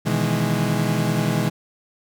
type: chord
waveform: 35% pulse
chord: E major seventh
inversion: second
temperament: equal with one note detuned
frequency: 123.47 / 154.31 / 164.81 / 207.7 Hz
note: B2 / D#3 / E3 / G#3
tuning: 0 / -14 / 0 / 0 cents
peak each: -23 dBFS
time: 0.05-1.5 s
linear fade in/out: 20 ms
effects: none